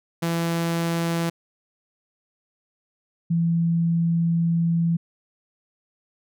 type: tone pair in turn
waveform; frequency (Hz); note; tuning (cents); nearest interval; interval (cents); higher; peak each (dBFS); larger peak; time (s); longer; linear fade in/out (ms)
sawtooth / sine; 167.7 / 167.7; E3 / E3; +30 / +30; unison; 0; neither; -18; neither; 0.22-1.3 / 3.3-4.97; second; 10
effects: none